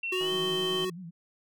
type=tone with pitch glide; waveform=sine; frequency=2714 to 3100 Hz; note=E7 to G7; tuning=+50 to -20 cents; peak=-30 dBFS; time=0.03-0.85 s; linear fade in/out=5 ms; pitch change=+230 cents; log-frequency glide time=0.13-0.31 s
type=tone; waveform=square; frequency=370 Hz; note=F#4; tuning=in tune; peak=-30 dBFS; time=0.12-0.9 s; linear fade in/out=5 ms
type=click train; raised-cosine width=1 ms; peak=-30 dBFS; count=102; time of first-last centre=0.21-0.845 s; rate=159 Hz
type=tone with vibrato; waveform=sine; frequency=176.3 Hz; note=F3; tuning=17 cents sharp; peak=-39 dBFS; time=0.31-1.11 s; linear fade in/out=20 ms; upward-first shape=sine; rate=7.6 Hz; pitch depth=120 cents each way
effects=none